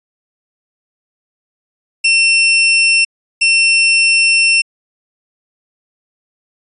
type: tone bursts at uneven times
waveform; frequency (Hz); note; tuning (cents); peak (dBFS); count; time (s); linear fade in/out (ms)
sawtooth; 2700; E7; +41; -5; 2; 2.04-3.05 / 3.41-4.62; 10
effects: resampled to 22050 Hz